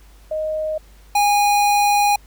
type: tone pair in turn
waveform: sine / square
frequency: 622.3 / 820.4 Hz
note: D#5 / G#5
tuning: 0 / -21 cents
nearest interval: perfect fourth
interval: 479 cents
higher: second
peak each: -20 / -14 dBFS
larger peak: second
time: 0.31-0.78 / 1.15-2.16 s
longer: second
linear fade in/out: 5 ms
effects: added 50 Hz sine -44 dBFS peak until 2.26 s + pink hiss -53 dBFS RMS until 2.26 s